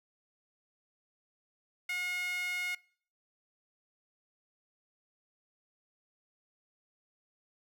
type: tone with high-pass filter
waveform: sawtooth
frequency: 720 Hz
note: F#5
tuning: 47 cents flat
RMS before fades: -35 dBFS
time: 1.89-2.75 s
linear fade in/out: 5 ms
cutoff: 2000 Hz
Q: 8.1
effects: noise-tail reverb RT60 0.5 s tail -24 dB re dry